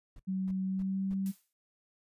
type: noise bursts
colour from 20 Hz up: brown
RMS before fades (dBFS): -49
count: 4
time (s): 0.16-1.14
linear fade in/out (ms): 2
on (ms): 35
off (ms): 280
type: tone with pitch glide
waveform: sine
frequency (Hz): 189.1 to 192.96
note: F#3 to G3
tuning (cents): +38 to -27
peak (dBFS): -30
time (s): 0.27-1.32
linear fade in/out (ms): 20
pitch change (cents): +35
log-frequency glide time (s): 0.63-1.03
type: noise with exponential decay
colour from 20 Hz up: blue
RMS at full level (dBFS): -45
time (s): 1.26-1.53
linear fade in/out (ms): 0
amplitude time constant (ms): 57
effects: noise-tail reverb RT60 0.1 s tail -20 dB re dry + resampled to 32000 Hz